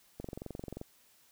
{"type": "click train", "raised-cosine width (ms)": 2, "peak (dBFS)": -27, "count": 15, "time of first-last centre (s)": [0.2, 0.814], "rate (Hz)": 22.8, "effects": ["white hiss -65 dBFS RMS until 1.31 s"]}